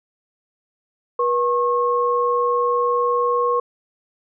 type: tone pair together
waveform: sine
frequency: 483.8 / 1085 Hz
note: B4 / C#6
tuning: -36 / -37 cents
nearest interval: octave + major second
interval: 1399 cents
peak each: -19 dBFS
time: 1.19-3.6 s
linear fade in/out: 5 ms
effects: none